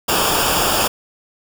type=noise with comb filter; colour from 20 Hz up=pink; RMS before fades=-17 dBFS; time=0.08-0.88 s; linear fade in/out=10 ms; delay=0.49 ms; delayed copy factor=-0.75; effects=none